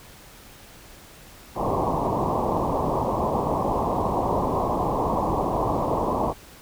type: low-pass noise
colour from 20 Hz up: white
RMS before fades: -24 dBFS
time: 1.55-6.34 s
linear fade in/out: 50 ms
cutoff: 1100 Hz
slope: 96 dB/octave
effects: pink hiss -47 dBFS RMS until 6.61 s